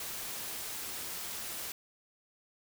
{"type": "noise", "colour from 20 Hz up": "white", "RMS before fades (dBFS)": -40, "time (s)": [0, 1.72], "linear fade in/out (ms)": 2, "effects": []}